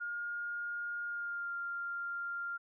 sine tone with pitch glide, 1420 to 1394 Hz, F6 to F6, +28 to -4 cents, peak -36 dBFS, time 0-2.58 s, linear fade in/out 20 ms, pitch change -32 cents, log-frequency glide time 1.05-1.52 s, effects none

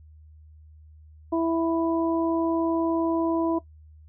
harmonic tone, 330.1 Hz, E4, 2 cents sharp, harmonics 1 / 2 / 3, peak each -22 / -28 / -32 dBFS, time 1.32-3.59 s, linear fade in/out 10 ms, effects noise-tail reverb RT60 0.1 s tail -17 dB re dry + added 77 Hz sine -47 dBFS peak until 4.08 s

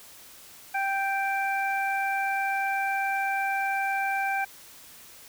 harmonic tone, 784 Hz, G5, in tune, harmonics 1 / 2 / 3, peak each -27 / -30 / -32 dBFS, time 0.74-4.45 s, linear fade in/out 10 ms, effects white hiss -49 dBFS RMS until 5.28 s

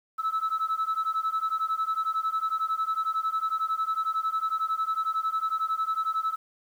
sine beating tone pair, 1300 / 1311 Hz, E6 / E6, -24 / -10 cents, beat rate 11 Hz, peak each -27 dBFS, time 0.18-6.36 s, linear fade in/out 20 ms, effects tanh soft clip ceiling -21 dBFS + 9-bit

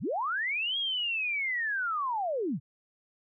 sine linear two-way sweep, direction up then down, 75 to 3317 to 106 Hz, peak -28 dBFS, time 0-2.6 s, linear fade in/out 50 ms, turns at 0.78 s, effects none

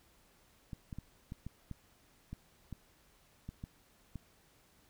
clicks, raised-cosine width 5 ms, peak -30 dBFS, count 11, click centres 0.732 / 0.928 / 0.986 / 1.321 / 1.466 / 1.713 / 2.33 / 2.727 / 3.49 / 3.639 / 4.157 s, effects pink hiss -67 dBFS RMS until 4.89 s

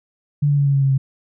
sine tone with pitch steps, 145.5 / 143.58 / 141.68 / 139.82 / 137.97 / 136.15 / 134.35 Hz, D3 / D3 / C#3 / C#3 / C#3 / C#3 / C3, -16 / -39 / +38 / +15 / -8 / -31 / +46 cents, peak -13 dBFS, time 0.42-0.98 s, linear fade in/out 10 ms, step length 80 ms, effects none

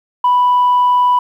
sine tone, 987.8 Hz, B5, in tune, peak -7 dBFS, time 0.24-1.19 s, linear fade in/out 5 ms, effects tanh soft clip ceiling -6 dBFS + 8-bit

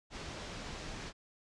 pink low-pass noise, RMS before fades -44 dBFS, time 0.1-1.13 s, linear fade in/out 50 ms, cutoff 6600 Hz, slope 24 dB/octave, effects resampled to 24000 Hz

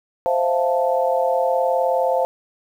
sine chord, F major seventh, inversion second, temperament equal, 523.3 / 659.3 / 698.5 / 880 Hz, C5 / E5 / F5 / A5, 0 / 0 / 0 / 0 cents, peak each -19 / -25 / -22 / -24 dBFS, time 0.26-2.25 s, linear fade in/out 0 ms, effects 8-bit

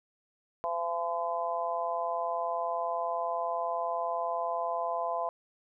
harmonic tone, 170 Hz, F3, 46 cents flat, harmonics 3 / 4 / 5 / 6, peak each -38 / -32 / -38 / -34 dBFS, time 0.64-5.29 s, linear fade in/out 0 ms, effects none

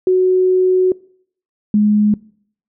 sine tone pair in turn, 370 / 209.6 Hz, F#4 / G#3, 0 / +16 cents, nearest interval minor seventh, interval 984 cents, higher first, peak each -9 dBFS, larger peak neither, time 0.07-0.92 / 1.74-2.14 s, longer first, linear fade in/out 2 ms, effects noise-tail reverb RT60 0.6 s tail -23 dB re dry

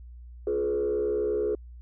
sine tone with frequency modulation, 421.5 Hz, G#4, 26 cents sharp, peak -23 dBFS, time 0.47-1.55 s, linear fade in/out 2 ms, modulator 68.3 Hz, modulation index 0.9, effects tanh soft clip ceiling -20 dBFS + added 60 Hz sine -42 dBFS peak until 1.81 s

